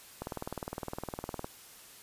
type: click train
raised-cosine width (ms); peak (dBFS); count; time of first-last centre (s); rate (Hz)
1; -22; 25; 0.22-1.444; 19.6
effects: white hiss -53 dBFS RMS until 2.02 s + resampled to 32000 Hz